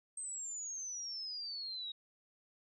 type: exponential sweep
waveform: sine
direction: down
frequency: 8380 to 3780 Hz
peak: -40 dBFS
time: 0.17-1.92 s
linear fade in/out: 5 ms
effects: none